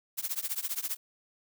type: noise with tremolo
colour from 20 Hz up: blue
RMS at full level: -30 dBFS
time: 0.17-0.97 s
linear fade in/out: 20 ms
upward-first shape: triangle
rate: 15 Hz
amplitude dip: 100%
effects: none